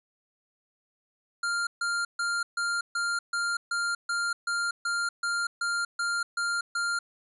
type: tone bursts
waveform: square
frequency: 1396.9 Hz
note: F6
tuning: in tune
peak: -27 dBFS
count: 15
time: 1.43-6.99 s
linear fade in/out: 5 ms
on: 240 ms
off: 140 ms
effects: resampled to 24000 Hz